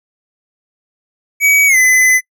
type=tone with pitch glide; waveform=square; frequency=2270 to 2022 Hz; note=C#7 to B6; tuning=+41 to +40 cents; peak=-8 dBFS; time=1.4-2.21 s; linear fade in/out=50 ms; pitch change=-201 cents; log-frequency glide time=1.67-1.77 s; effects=noise-tail reverb RT60 0.1 s tail -21 dB re dry